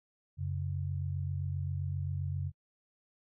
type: tone pair together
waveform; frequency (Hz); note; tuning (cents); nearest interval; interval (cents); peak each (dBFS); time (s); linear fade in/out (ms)
sine; 90.99 / 138.59; F#2 / C#3; -28 / 0; perfect fifth; 728; -34 / -36; 0.37-2.52; 50
effects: noise-tail reverb RT60 0.1 s tail -26 dB re dry